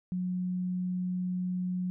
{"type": "tone", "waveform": "sine", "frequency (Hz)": 181.7, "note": "F#3", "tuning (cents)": -31, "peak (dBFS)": -29, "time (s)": [0.12, 1.9], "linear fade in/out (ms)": 0, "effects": []}